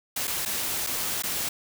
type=noise with dropouts; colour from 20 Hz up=white; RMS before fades=-29 dBFS; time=0.16-1.49 s; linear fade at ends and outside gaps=5 ms; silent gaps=0.272-0.276 / 0.452-0.458 / 0.866-0.87 / 1.223-1.235 s; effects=none